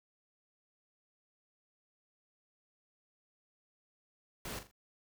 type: noise with echo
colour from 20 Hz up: pink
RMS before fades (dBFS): -42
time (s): 4.45-4.59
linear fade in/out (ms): 2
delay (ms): 41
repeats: 3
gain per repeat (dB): -9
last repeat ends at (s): 4.713
effects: none